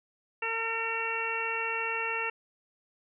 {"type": "harmonic tone", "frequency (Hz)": 453.7, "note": "A#4", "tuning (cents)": -47, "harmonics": [1, 2, 3, 4, 5, 6], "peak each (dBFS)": [-38, -37, -37, -37, -38, -33], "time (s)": [0.42, 2.3], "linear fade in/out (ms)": 5, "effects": []}